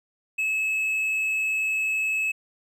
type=tone; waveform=triangle; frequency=2589 Hz; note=E7; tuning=32 cents flat; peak=-21 dBFS; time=0.38-2.32 s; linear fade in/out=10 ms; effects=none